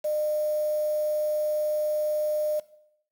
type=tone with quantisation; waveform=sine; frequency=606 Hz; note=D#5; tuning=46 cents flat; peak=-24 dBFS; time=0.04-2.6 s; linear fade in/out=10 ms; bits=7; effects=noise-tail reverb RT60 0.7 s tail -17 dB re dry